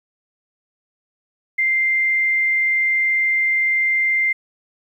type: tone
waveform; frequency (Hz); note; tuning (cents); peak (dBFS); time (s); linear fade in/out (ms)
sine; 2093; C7; 0; -15; 1.58-4.33; 10
effects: 9-bit